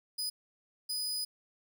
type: tone bursts at uneven times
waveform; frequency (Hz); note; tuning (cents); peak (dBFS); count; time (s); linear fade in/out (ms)
sawtooth; 4978; D#8; 0; -30; 2; 0.18-0.3 / 0.89-1.25; 10
effects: none